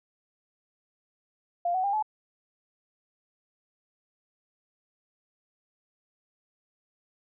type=tone with pitch steps; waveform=sine; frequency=697 / 747 / 800.6 / 858.1 Hz; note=F5 / F#5 / G5 / A5; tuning=-4 / +16 / +36 / -44 cents; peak=-24 dBFS; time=1.65-2.026 s; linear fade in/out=5 ms; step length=94 ms; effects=none